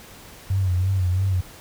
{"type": "tone with vibrato", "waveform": "sine", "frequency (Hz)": 93.1, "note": "F#2", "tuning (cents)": 11, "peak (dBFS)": -18, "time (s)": [0.5, 1.41], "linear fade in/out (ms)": 5, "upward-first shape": "sine", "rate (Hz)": 3, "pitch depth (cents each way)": 71, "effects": ["pink hiss -44 dBFS RMS until 1.6 s"]}